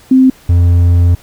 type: tone pair in turn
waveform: sine / triangle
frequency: 260.6 / 86.96 Hz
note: C4 / F2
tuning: -7 / -7 cents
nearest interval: octave + perfect fifth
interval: 1900 cents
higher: first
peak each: -3 dBFS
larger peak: neither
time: 0.11-0.3 / 0.49-1.15 s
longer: second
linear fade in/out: 5 ms
effects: pink hiss -42 dBFS RMS until 1.22 s

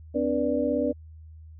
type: tone cluster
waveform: sine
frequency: 255.7 / 292.3 / 484.3 / 586 Hz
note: C4 / D4 / B4 / D5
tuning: -40 / -8 / -34 / -4 cents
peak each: -28 dBFS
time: 0.14-0.93 s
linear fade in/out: 20 ms
effects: added 79 Hz sine -43 dBFS peak until 1.59 s

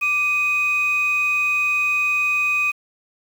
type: tone pair together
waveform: sine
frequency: 1179 / 2500 Hz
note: D6 / D#7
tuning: +6 / +8 cents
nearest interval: octave + minor second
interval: 1302 cents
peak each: -26 / -16 dBFS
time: 0.01-2.72 s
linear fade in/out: 20 ms
effects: tanh soft clip ceiling -13 dBFS + 7-bit

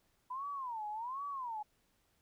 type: tone with vibrato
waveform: sine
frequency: 979 Hz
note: B5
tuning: 15 cents flat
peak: -38 dBFS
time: 0.3-1.63 s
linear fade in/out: 10 ms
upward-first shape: sine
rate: 1.3 Hz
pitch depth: 270 cents each way
effects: pink hiss -75 dBFS RMS until 2.21 s

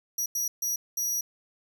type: tone bursts at uneven times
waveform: sawtooth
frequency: 5790 Hz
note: F#8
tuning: 38 cents flat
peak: -24 dBFS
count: 4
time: 0.18-0.26 / 0.35-0.48 / 0.62-0.76 / 0.97-1.21 s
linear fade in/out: 5 ms
effects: none

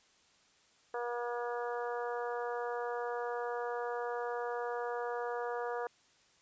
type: harmonic tone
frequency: 240 Hz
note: B3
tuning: 49 cents flat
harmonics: 2 / 3 / 4 / 5 / 6 / 7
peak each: -37 / -41 / -43 / -45 / -47 / -48 dBFS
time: 0.94-5.87 s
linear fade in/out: 2 ms
effects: white hiss -67 dBFS RMS until 6.41 s + resampled to 16000 Hz

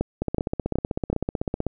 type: two click trains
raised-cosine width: 2 ms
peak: -11 / -9 dBFS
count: 24 / 4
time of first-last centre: 0.22-1.667 / 0.01-1.129 s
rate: 15.9 / 2.68 Hz
effects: none

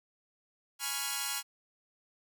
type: chord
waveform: 5% pulse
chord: C# dominant seventh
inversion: second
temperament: equal with one note detuned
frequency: 830.6 / 987.8 / 1103.6 / 1396.9 Hz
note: G#5 / B5 / C#6 / E#6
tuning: 0 / 0 / -8 / 0 cents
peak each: -27 / -28 / -28 / -25 dBFS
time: 0.79-1.43 s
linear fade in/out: 50 ms
effects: none

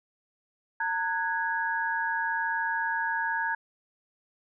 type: tone cluster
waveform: sine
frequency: 912 / 1478 / 1659 Hz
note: A#5 / F#6 / G#6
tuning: -38 / -2 / -2 cents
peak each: -30 / -35 / -29 dBFS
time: 0.8-3.55 s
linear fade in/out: 5 ms
effects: none

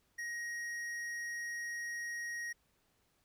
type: tone with tanh clipping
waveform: sine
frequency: 1883 Hz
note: A#6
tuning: 17 cents sharp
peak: -40 dBFS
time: 0.18-2.53 s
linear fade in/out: 10 ms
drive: 12 dB
effects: pink hiss -75 dBFS RMS until 3.24 s

